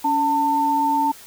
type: tone pair together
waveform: sine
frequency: 282.2 / 895.9 Hz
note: C#4 / A5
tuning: +31 / +31 cents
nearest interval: octave + minor sixth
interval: 2000 cents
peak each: -24 / -17 dBFS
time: 0.04-1.12 s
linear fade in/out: 10 ms
effects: white hiss -43 dBFS RMS until 1.26 s